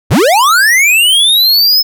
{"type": "linear sweep", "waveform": "square", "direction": "up", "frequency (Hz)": [55, 5230], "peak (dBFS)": -6, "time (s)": [0.1, 1.83], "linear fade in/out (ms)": 20, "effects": []}